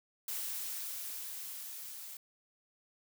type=noise with level ramp; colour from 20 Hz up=blue; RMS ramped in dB=-38 to -47 dBFS; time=0.28-2.17 s; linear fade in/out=2 ms; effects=none